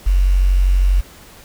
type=tone with quantisation; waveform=sine; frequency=46.25 Hz; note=F#1; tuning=in tune; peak=-10 dBFS; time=0.06-1.01 s; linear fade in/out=10 ms; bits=6; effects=pink hiss -42 dBFS RMS until 1.44 s